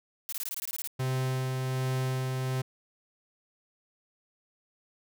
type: noise bursts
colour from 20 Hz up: blue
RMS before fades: -35 dBFS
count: 11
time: 0.29-0.874 s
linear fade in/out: 0 ms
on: 34 ms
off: 21 ms
type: tone with tremolo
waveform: 45% pulse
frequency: 130 Hz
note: C3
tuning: 11 cents flat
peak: -27 dBFS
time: 0.99-2.62 s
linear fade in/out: 10 ms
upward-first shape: sine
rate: 1.3 Hz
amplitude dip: 25%
effects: none